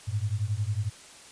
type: beating tone pair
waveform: sine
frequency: 99.2 / 110.2 Hz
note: G2 / A2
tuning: +21 / +3 cents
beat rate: 11 Hz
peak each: -29 dBFS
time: 0.07-0.9 s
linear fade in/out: 20 ms
effects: white hiss -49 dBFS RMS until 1.31 s + resampled to 22050 Hz